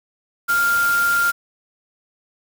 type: tone in noise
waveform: sine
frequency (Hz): 1396.9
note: F6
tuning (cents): 0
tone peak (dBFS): -15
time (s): 0.48-1.32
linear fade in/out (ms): 20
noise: white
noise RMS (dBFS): -28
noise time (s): 0.48-1.32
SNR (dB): +10
effects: none